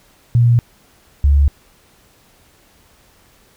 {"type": "tone pair in turn", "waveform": "sine", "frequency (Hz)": [119, 70.9], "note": ["A#2", "C#2"], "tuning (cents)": [36, 40], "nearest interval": "major sixth", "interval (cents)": 896, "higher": "first", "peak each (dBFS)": -8, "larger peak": "neither", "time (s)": [[0.35, 0.59], [1.24, 1.48]], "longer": "neither", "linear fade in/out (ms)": 0, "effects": ["pink hiss -52 dBFS RMS until 3.56 s"]}